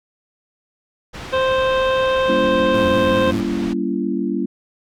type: low-pass noise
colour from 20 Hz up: pink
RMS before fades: -32 dBFS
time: 1.13-3.74 s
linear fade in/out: 20 ms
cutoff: 4400 Hz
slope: 12 dB/octave
type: harmonic tone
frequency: 523.3 Hz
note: C5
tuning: in tune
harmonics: 1 / 2 / 3 / 5 / 6 / 7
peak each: -16 / -22 / -26 / -30 / -32 / -33 dBFS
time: 1.32-3.32 s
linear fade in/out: 20 ms
type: chord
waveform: sine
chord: G diminished seventh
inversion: none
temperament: just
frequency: 196 / 235.2 / 282.2 / 338.7 Hz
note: G3 / Bb3 / Db4 / Fb4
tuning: 0 / +16 / +31 / +47 cents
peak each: -24 dBFS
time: 2.28-4.46 s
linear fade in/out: 10 ms
type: tone with vibrato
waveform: sawtooth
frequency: 98 Hz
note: G2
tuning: in tune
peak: -21 dBFS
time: 2.74-3.41 s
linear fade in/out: 5 ms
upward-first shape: square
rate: 5 Hz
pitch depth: 170 cents each way
effects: none